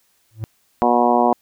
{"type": "tone with exponential growth", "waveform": "triangle", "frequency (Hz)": 110, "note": "A2", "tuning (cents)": 0, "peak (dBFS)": -17, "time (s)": [0.31, 0.44], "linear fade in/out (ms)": 0, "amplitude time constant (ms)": 27}
{"type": "harmonic tone", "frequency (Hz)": 120.8, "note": "B2", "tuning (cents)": -38, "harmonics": [2, 3, 4, 5, 6, 7, 8, 9], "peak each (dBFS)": [-20, -22, -23, -22, -17, -23, -20, -28], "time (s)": [0.82, 1.33], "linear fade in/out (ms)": 0}
{"effects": ["white hiss -62 dBFS RMS until 1.41 s"]}